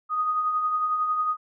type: tone with tremolo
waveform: sine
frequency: 1244 Hz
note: D#6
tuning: 1 cent flat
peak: -20 dBFS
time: 0.09-1.37 s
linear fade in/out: 50 ms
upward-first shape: triangle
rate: 11 Hz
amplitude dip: 45%
effects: none